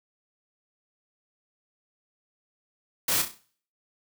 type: noise with echo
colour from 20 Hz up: white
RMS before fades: -25 dBFS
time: 3.08-3.22 s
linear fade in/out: 5 ms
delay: 32 ms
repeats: 5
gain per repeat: -7 dB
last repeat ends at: 3.38 s
effects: noise-tail reverb RT60 0.5 s tail -19 dB re dry